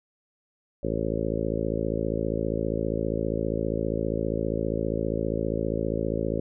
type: harmonic tone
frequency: 55 Hz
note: A1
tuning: in tune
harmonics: 1 / 2 / 3 / 4 / 5 / 6 / 7 / 8 / 9 / 10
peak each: -34 / -34 / -34 / -34 / -34 / -34 / -34 / -34 / -34 / -34 dBFS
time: 0.83-6.4 s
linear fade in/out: 5 ms
effects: none